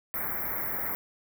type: band-stop noise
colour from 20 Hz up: white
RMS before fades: -32 dBFS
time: 0.14-0.95 s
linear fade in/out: 0 ms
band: 2200 to 12000 Hz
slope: 96 dB/octave
effects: none